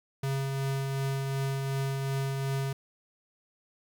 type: tone with tremolo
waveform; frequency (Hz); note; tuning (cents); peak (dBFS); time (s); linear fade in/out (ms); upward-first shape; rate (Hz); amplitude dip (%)
square; 136.1; C#3; -31; -28; 0.23-2.73; 5; triangle; 2.7; 30
effects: 11-bit